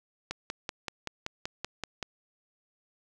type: click train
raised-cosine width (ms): 0.2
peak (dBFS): -16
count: 10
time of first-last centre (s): 0.31-2.028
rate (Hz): 5.24
effects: none